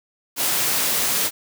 white high-pass noise, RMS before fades -21 dBFS, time 0.36-1.31 s, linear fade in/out 50 ms, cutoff 110 Hz, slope 12 dB/octave, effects none

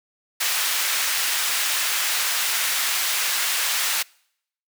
pink high-pass noise, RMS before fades -23 dBFS, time 0.4-4.03 s, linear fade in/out 10 ms, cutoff 1600 Hz, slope 12 dB/octave, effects noise-tail reverb RT60 0.7 s tail -26 dB re dry

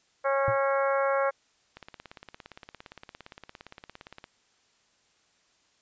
harmonic tone, 274.1 Hz, C#4, 19 cents flat, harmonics 2 / 3 / 4 / 5 / 6 / 7 / 8, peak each -25 / -33 / -31 / -32 / -36 / -42 / -40 dBFS, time 0.24-1.31 s, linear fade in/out 20 ms
triangle tone with exponential decay, 115.3 Hz, A#2, 19 cents flat, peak -22 dBFS, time 0.48-0.58 s, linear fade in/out 0 ms, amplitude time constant 20 ms
click train, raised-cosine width 0.3 ms, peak -27 dBFS, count 44, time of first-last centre 1.77-4.241 s, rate 17.4 Hz
effects white hiss -67 dBFS RMS until 5.81 s + resampled to 16000 Hz

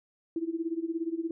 sine tone with tremolo, 330 Hz, E4, 2 cents sharp, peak -26 dBFS, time 0.36-1.31 s, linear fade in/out 2 ms, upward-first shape sine, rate 17 Hz, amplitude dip 85%, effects none

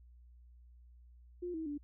sine tone with pitch steps, 354.2 / 321.1 / 291 Hz, F4 / E4 / D4, +24 / -45 / -16 cents, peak -37 dBFS, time 1.42-1.78 s, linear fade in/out 10 ms, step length 120 ms, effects added 60 Hz sine -56 dBFS peak until 1.83 s

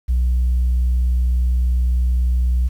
sine tone, 61.74 Hz, B1, in tune, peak -12 dBFS, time 0.08-2.69 s, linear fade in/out 20 ms, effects tanh soft clip ceiling -12 dBFS + 8-bit

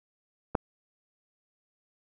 clicks, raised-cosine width 1 ms, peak -28 / -10 dBFS, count 2, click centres 0.548 / 0.552 s, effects none

